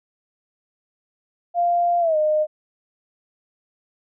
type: tone with pitch glide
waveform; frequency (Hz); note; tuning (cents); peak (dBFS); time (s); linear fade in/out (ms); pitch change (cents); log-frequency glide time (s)
sine; 696 to 612.9; F5 to D#5; -6 to -26; -16; 1.54-2.47; 50; -220; 2-2.17
effects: none